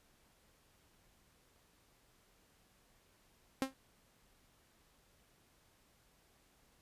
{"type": "tone with exponential decay", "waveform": "sawtooth", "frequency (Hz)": 266.2, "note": "C4", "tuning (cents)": 30, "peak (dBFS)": -25, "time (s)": [3.62, 3.74], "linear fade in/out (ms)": 0, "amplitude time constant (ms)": 25, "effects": ["pink hiss -70 dBFS RMS until 6.81 s", "resampled to 32000 Hz"]}